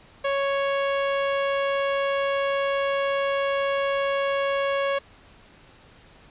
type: tone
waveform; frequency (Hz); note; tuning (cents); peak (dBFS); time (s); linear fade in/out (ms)
sawtooth; 554.4; C#5; 0; -18; 0.24-4.99; 10
effects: pink hiss -52 dBFS RMS until 6.3 s + resampled to 8000 Hz